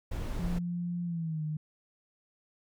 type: noise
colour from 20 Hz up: brown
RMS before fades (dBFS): -34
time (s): 0.11-0.59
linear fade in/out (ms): 10
type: tone with pitch glide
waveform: sine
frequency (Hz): 174.4 to 153.59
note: F3 to D#3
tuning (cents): -2 to -22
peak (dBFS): -31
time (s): 0.39-1.57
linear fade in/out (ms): 5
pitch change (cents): -220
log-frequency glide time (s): 1.04-1.43
effects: none